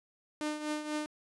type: tone with tremolo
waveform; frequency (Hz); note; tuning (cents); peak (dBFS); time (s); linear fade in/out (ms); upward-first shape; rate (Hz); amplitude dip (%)
sawtooth; 302.2; D4; +50; -27; 0.41-1.06; 0; triangle; 4.1; 70
effects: resampled to 24000 Hz